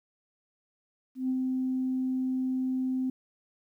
sine tone with ADSR envelope, 258.6 Hz, C4, 20 cents flat, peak -24 dBFS, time 1.15-3.1 s, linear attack 140 ms, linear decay 57 ms, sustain -2 dB, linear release 4 ms, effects tanh soft clip ceiling -20 dBFS + 11-bit

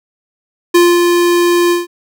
square tone with ADSR envelope, 348.3 Hz, F4, 5 cents flat, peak -5 dBFS, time 0.74-1.87 s, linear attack 10 ms, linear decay 230 ms, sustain -4 dB, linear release 160 ms, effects none

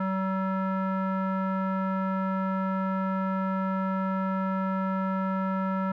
square tone with low-pass filter, 190.4 Hz, F#3, 50 cents sharp, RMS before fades -28 dBFS, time 0-5.92 s, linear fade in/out 5 ms, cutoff 1300 Hz, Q 3.3, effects none

